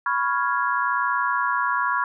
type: chord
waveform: sine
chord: C# dominant seventh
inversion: third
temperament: equal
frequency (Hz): 987.8 / 1108.7 / 1396.9 / 1661.2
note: B5 / C#6 / E#6 / G#6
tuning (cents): 0 / 0 / 0 / 0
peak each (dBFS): -25 / -25 / -26 / -27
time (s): 0.06-2.04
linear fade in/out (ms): 2
effects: none